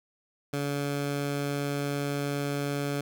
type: tone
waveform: 15% pulse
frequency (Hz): 142.6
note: C#3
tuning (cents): +49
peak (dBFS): -22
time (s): 0.53-3.01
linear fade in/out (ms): 5
effects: none